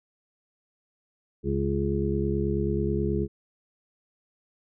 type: harmonic tone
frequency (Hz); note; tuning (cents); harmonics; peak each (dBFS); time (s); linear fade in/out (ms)
69.3; C#2; 0; 1 / 2 / 3 / 5 / 6; -30 / -30 / -30 / -30 / -30; 1.43-3.28; 50
effects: none